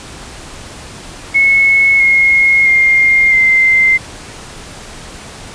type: tone with pitch steps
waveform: sine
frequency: 2191 / 2155 / 2119 / 2084 Hz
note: C#7 / C#7 / C7 / C7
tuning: -21 / -49 / +21 / -7 cents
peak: -6 dBFS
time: 1.34-3.98 s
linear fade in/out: 20 ms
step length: 660 ms
effects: pink hiss -31 dBFS RMS until 5.54 s + resampled to 22050 Hz